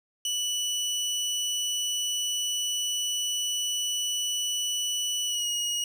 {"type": "tone with pitch glide", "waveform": "25% pulse", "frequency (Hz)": [2960, 2891], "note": ["F#7", "F#7"], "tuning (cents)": [0, -41], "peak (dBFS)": -23, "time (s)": [0.25, 5.84], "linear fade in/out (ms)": 2, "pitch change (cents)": -41, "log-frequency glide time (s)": [5.26, 5.47], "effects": []}